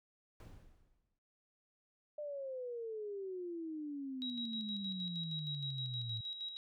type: noise with exponential decay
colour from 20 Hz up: brown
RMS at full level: -47 dBFS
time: 0.4-1.19 s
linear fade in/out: 1 ms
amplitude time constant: 170 ms
type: exponential sweep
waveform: sine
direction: down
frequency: 604 to 110 Hz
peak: -40 dBFS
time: 2.18-6.21 s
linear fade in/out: 5 ms
type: tone with tremolo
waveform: sine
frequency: 3843 Hz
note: B7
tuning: 48 cents flat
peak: -39 dBFS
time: 4.22-6.57 s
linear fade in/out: 0 ms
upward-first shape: square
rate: 6.4 Hz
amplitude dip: 50%
effects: none